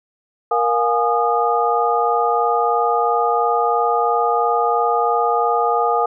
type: tone cluster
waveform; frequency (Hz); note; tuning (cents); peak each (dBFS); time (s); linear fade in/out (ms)
sine; 469.8 / 707 / 830 / 1226; A#4 / F5 / G#5 / D#6; +13 / +21 / -1 / -26; -20; 0.51-6.06; 5
effects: none